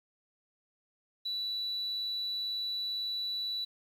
sine tone, 3951 Hz, B7, in tune, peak -31 dBFS, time 1.25-3.65 s, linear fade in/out 10 ms, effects tanh soft clip ceiling -29 dBFS + 10-bit

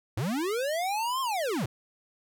square linear two-way sweep, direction up then down, 92.6 to 1083 to 92.6 Hz, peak -28 dBFS, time 0.17-1.66 s, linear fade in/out 5 ms, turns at 1.21 s, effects none

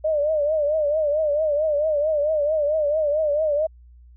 sine tone with vibrato, 604 Hz, D5, 48 cents sharp, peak -18 dBFS, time 0.04-3.67 s, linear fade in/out 10 ms, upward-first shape triangle, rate 4.5 Hz, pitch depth 110 cents each way, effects added 60 Hz sine -45 dBFS peak until 4.16 s

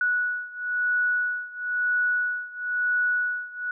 sine beating tone pair, 1470 / 1471 Hz, F#6 / F#6, -12 / -11 cents, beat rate 1 Hz, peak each -25 / -27 dBFS, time 0.01-3.71 s, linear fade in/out 2 ms, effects none

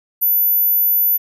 sine tone, 14000 Hz, A9, 10 cents flat, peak -12 dBFS, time 0.21-1.18 s, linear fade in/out 20 ms, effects none

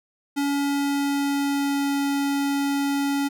square tone with pitch glide, 282.7 to 280.6 Hz, C#4 to C#4, +34 to +21 cents, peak -22 dBFS, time 0.36-3.29 s, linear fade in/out 20 ms, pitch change -13 cents, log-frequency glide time 0.49-1.95 s, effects none

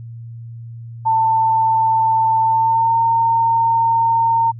sine tone with pitch glide, 892 to 914.4 Hz, A5 to A#5, +23 to -34 cents, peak -12 dBFS, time 1.05-4.52 s, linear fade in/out 20 ms, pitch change +43 cents, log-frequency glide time 2.43-2.97 s, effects added 116 Hz sine -30 dBFS peak until 4.59 s

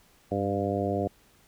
harmonic tone with a mistuned harmonic, 100 Hz, G2, 35 cents sharp, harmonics 1 / 2 / 3 / 4 / 5 / 6 / 7, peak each -33 / -33 / -33 / -33 / -33 / -33 / -33 dBFS, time 0.31-1.08 s, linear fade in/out 10 ms, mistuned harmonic 1, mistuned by -41 cents, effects pink hiss -61 dBFS RMS until 1.47 s

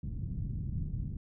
white low-pass noise, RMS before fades -36 dBFS, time 0.03-1.17 s, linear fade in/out 5 ms, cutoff 160 Hz, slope 24 dB/octave, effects none

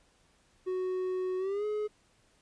triangle tone with pitch glide, 370 to 422.6 Hz, F#4 to G#4, 0 to +30 cents, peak -28 dBFS, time 0.66-1.88 s, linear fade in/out 20 ms, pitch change +230 cents, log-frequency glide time 1.38-1.65 s, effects pink hiss -67 dBFS RMS until 2.41 s + resampled to 22050 Hz

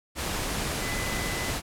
sine tone in noise, 2010 Hz, B6, 30 cents sharp, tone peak -35 dBFS, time 0.79-1.53 s, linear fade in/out 50 ms, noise pink, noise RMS -30 dBFS, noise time 0.15-1.62 s, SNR -8 dB, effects low-pass 12000 Hz 12 dB/octave

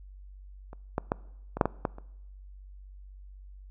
clicks, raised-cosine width 1 ms, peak -30 / -13 / -11 / -19 / -6 / -11 / -12 / -30 dBFS, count 8, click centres 0.731 / 0.981 / 1.119 / 1.57 / 1.612 / 1.656 / 1.852 / 1.984 s, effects noise-tail reverb RT60 0.9 s tail -23 dB re dry + added 48 Hz sine -45 dBFS peak until 3.7 s

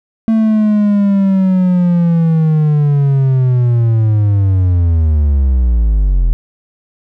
triangle linear sweep, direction down, 224.2 to 40.38 Hz, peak -6 dBFS, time 0.28-6.33 s, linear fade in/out 0 ms, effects none

